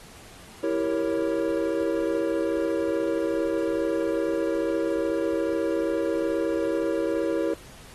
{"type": "chord", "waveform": "triangle", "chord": "E diminished seventh", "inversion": "none", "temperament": "equal", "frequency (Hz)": [329.6, 392, 466.2, 554.4], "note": ["E4", "G4", "Bb4", "Db5"], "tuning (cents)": [0, 0, 0, 0], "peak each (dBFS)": [-25, -29, -27, -27], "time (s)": [0.63, 7.54], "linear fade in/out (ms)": 5, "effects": ["pink hiss -48 dBFS RMS until 7.94 s", "AAC 32 kbps"]}